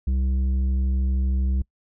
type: tone with tanh clipping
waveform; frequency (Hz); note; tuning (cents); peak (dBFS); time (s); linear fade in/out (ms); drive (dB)
triangle; 65.2; C2; -5; -21; 0.07-1.62; 5; 12
effects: noise-tail reverb RT60 0.1 s tail -24 dB re dry